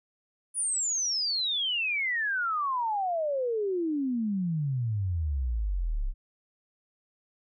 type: exponential sweep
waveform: sine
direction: down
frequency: 9956 to 31.02 Hz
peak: -26 dBFS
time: 0.54-6.14 s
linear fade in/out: 50 ms
effects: none